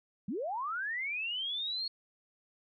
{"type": "linear sweep", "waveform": "sine", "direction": "up", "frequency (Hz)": [168.2, 4342], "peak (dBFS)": -33, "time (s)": [0.28, 1.88], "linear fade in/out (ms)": 5, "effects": []}